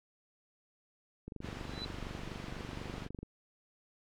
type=click train; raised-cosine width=3 ms; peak=-30 dBFS; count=48; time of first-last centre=1.28-3.23 s; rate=24.1 Hz
type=low-pass noise; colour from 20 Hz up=pink; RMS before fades=-46 dBFS; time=1.41-3.09 s; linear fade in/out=50 ms; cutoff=3900 Hz; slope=12 dB/octave
type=tone with exponential growth; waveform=sine; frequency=3988 Hz; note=B7; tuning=16 cents sharp; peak=-36 dBFS; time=1.63-1.85 s; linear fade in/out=5 ms; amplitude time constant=47 ms
effects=none